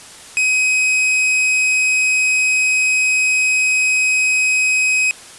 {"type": "tone", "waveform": "45% pulse", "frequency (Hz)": 2527, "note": "D#7", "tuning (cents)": 26, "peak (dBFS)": -13, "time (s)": [0.37, 5.11], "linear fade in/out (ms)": 0, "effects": ["white hiss -38 dBFS RMS until 5.38 s", "resampled to 24000 Hz"]}